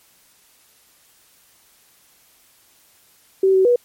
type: tone with pitch steps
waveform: sine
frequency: 383.6 / 378.7 / 486.1 Hz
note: G4 / F#4 / B4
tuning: -37 / +40 / -28 cents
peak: -11 dBFS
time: 3.43-3.76 s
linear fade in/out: 5 ms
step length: 110 ms
effects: white hiss -55 dBFS RMS until 3.84 s + MP3 64 kbps